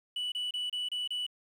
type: tone bursts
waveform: sine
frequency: 2960 Hz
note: F#7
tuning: in tune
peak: -29 dBFS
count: 6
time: 0.16-1.265 s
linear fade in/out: 5 ms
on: 160 ms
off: 29 ms
effects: tanh soft clip ceiling -30 dBFS + 10-bit